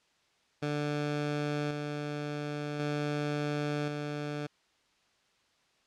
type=tone with tremolo; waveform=15% pulse; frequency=147.4 Hz; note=D3; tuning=7 cents sharp; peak=-24 dBFS; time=0.62-4.47 s; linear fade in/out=10 ms; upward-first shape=square; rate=0.46 Hz; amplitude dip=35%; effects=white hiss -69 dBFS RMS until 5.86 s + low-pass 5000 Hz 12 dB/octave